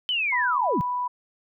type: linear sweep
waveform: sine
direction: down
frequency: 3090 to 120 Hz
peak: -22 dBFS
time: 0.09-0.81 s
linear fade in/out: 0 ms
type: tone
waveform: sine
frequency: 987.8 Hz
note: B5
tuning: in tune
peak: -24 dBFS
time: 0.32-1.08 s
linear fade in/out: 10 ms
effects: none